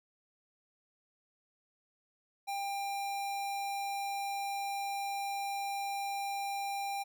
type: tone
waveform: square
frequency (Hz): 796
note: G5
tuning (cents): +26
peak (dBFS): -35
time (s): 2.47-7.04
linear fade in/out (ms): 20
effects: none